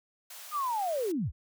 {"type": "high-pass noise", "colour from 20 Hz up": "white", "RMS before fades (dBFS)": -46, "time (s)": [0.3, 1.12], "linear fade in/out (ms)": 5, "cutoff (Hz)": 530, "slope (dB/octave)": 48}
{"type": "linear sweep", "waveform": "sine", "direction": "down", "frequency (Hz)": [1250, 42], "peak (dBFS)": -28, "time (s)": [0.51, 1.32], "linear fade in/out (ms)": 50}
{"effects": []}